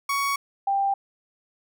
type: tone pair in turn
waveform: 30% pulse / sine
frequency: 1118 / 790.5 Hz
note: C#6 / G5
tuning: +14 / +14 cents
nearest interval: tritone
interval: 600 cents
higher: first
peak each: -20 dBFS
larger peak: neither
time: 0.09-0.36 / 0.67-0.94 s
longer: neither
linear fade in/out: 5 ms
effects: none